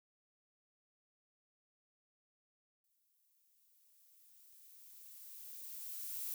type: noise with exponential growth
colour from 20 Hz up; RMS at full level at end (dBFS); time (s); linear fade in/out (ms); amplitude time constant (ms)
violet; -41; 2.84-6.34; 1; 760
effects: none